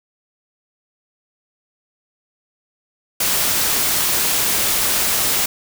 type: noise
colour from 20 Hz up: white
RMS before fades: -18 dBFS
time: 3.2-5.46 s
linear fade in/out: 5 ms
effects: none